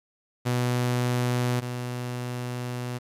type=tone pair in turn; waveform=sawtooth; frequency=123.3 / 123.3 Hz; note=B2 / B2; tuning=-2 / -2 cents; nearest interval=unison; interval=0 cents; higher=neither; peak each=-19 / -26 dBFS; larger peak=first; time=0.45-1.61 / 1.61-2.99 s; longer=second; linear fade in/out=20 ms; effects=resampled to 32000 Hz + 9-bit